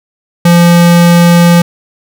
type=tone; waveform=square; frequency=172.3 Hz; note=F3; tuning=23 cents flat; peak=-3 dBFS; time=0.45-1.62 s; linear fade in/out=5 ms; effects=none